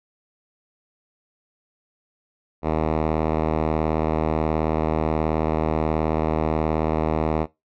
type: tone with low-pass filter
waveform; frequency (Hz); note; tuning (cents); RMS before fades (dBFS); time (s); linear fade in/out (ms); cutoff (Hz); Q
5% pulse; 78.6; D#2; +18; -22; 2.62-7.47; 50; 1400; 0.51
effects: noise-tail reverb RT60 0.2 s tail -20 dB re dry + MP3 96 kbps